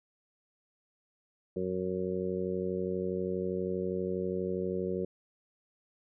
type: harmonic tone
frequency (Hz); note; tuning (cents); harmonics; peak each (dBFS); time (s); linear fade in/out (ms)
92.4; F#2; -2; 1 / 2 / 3 / 4 / 5 / 6; -45 / -36 / -45 / -34 / -36 / -41; 1.56-5.05; 5
effects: none